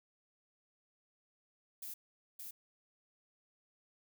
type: noise with echo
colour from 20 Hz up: violet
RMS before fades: -45 dBFS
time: 1.82-1.94 s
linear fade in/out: 5 ms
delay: 570 ms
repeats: 1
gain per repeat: -2 dB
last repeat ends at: 2.51 s
effects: none